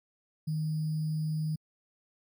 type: tone with sample-and-hold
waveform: sine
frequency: 155.56 Hz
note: D#3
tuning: in tune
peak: -28 dBFS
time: 0.47-1.56 s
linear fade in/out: 10 ms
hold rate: 4900 Hz
effects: MP3 96 kbps